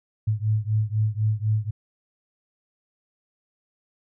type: beating tone pair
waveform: sine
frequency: 106.1 / 110.1 Hz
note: G#2 / A2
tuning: +38 / +2 cents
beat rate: 4 Hz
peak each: -23 / -24 dBFS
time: 0.27-1.71 s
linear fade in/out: 10 ms
effects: none